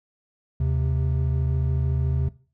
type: tone pair together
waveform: triangle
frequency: 77.78 / 131.56 Hz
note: D#2 / C3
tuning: 0 / +10 cents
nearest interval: major sixth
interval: 910 cents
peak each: -21 dBFS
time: 0.6-2.29 s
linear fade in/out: 5 ms
effects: noise-tail reverb RT60 0.4 s tail -19 dB re dry